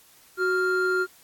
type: tone pair together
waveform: triangle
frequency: 370 / 1396.9 Hz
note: F#4 / F6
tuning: 0 / 0 cents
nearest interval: octave + major seventh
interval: 2300 cents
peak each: -22 dBFS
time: 0.37-1.07 s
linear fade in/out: 50 ms
effects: white hiss -55 dBFS RMS until 1.23 s + AAC 64 kbps